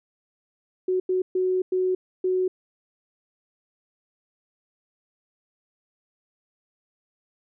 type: tone bursts at uneven times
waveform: sine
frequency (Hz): 370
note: F#4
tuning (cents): 0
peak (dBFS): -20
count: 5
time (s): 0.88-1 / 1.09-1.22 / 1.35-1.62 / 1.72-1.95 / 2.24-2.48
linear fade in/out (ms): 5
effects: none